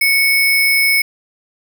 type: tone with sample-and-hold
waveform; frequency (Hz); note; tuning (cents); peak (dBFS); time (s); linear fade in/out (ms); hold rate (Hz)
sine; 2217; C#7; 0; -10; 0.01-1.02; 5; 7350
effects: none